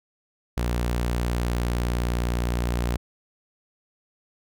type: tone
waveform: sawtooth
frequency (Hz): 59.7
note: A#1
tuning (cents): +42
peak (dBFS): -19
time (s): 0.57-2.97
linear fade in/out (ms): 5
effects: none